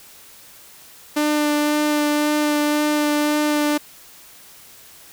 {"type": "tone with vibrato", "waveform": "sawtooth", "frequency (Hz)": 297.8, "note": "D4", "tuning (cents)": 24, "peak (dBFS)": -13, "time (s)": [1.16, 3.78], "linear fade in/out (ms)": 10, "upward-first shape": "sine", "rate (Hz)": 1.9, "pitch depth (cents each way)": 11, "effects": ["white hiss -45 dBFS RMS until 5.12 s"]}